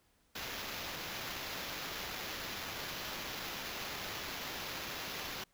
white noise with sample-and-hold, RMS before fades -42 dBFS, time 0.35-5.44 s, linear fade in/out 5 ms, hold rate 8820 Hz, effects pink hiss -72 dBFS RMS until 5.53 s

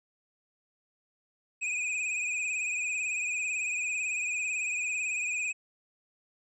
square tone with vibrato, 2489 Hz, D#7, in tune, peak -30 dBFS, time 1.61-5.53 s, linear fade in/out 20 ms, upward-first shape triangle, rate 18 Hz, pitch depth 70 cents each way, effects resampled to 22050 Hz

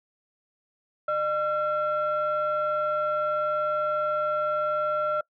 sine tone pair together, 606 / 1360.4 Hz, D#5 / F6, -46 / -46 cents, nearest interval octave + major second, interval 1400 cents, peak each -25 dBFS, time 1.08-5.21 s, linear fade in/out 5 ms, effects noise-tail reverb RT60 0.1 s tail -24 dB re dry + tanh soft clip ceiling -18 dBFS

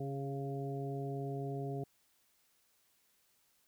harmonic tone with a mistuned harmonic, 138.59 Hz, C#3, in tune, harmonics 1 / 2 / 3 / 4 / 5, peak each -39 / -45 / -42 / -54 / -46 dBFS, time 0-1.84 s, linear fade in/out 5 ms, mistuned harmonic 3, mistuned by -21 cents, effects white hiss -73 dBFS RMS until 3.67 s

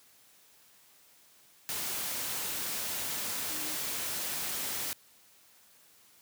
sine tone in noise, 306 Hz, D#4, 29 cents flat, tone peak -46 dBFS, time 3.5-3.75 s, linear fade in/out 0 ms, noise white, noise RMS -35 dBFS, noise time 1.69-4.93 s, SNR -14 dB, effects white hiss -61 dBFS RMS until 6.21 s + high-pass 80 Hz 12 dB/octave

